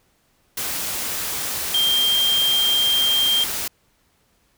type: tone in noise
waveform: sine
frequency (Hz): 3186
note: G7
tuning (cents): +27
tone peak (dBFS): -16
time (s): 1.74-3.44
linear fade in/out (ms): 5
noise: white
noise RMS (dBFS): -26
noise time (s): 0.57-3.68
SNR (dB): +7
effects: pink hiss -63 dBFS RMS until 4.57 s